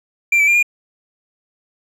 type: tone with pitch steps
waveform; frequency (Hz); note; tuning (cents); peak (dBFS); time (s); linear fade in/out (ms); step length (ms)
triangle; 2364 / 2303 / 2394 / 2423; D7 / D7 / D7 / D#7; +11 / -34 / +33 / -47; -9; 0.32-0.628; 5; 77
effects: none